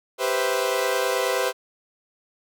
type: chord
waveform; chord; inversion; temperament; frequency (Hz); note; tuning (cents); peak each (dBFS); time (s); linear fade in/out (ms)
sawtooth; C major seventh; second; equal; 392 / 493.9 / 523.3 / 659.3; G4 / B4 / C5 / E5; 0 / 0 / 0 / 0; -24 / -22 / -22 / -26; 0.18-1.53; 50
effects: none